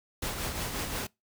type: noise with tremolo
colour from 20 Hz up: pink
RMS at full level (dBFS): -32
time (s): 0.22-1.07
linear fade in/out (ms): 5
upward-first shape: triangle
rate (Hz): 5.6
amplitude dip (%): 50
effects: noise-tail reverb RT60 0.2 s tail -24 dB re dry